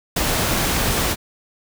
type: noise with ADSR envelope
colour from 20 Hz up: pink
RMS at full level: -18 dBFS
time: 0.16-1.16 s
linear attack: 8 ms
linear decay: 9 ms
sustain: -2 dB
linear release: 44 ms
effects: none